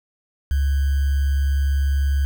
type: tone with sample-and-hold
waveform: sine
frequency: 69.5 Hz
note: C#2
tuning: 5 cents sharp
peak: -16 dBFS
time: 0.51-2.25 s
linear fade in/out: 0 ms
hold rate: 1575 Hz
effects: none